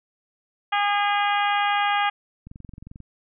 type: harmonic tone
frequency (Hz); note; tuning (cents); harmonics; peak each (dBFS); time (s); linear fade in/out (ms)
408.2; G#4; -30; 2 / 3 / 4 / 5 / 6 / 7 / 8; -22 / -26 / -28 / -30 / -32 / -33 / -34; 0.72-2.1; 10
type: click train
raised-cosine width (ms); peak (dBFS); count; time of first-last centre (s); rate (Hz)
5; -28; 13; 2.47-3.003; 22.5
effects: none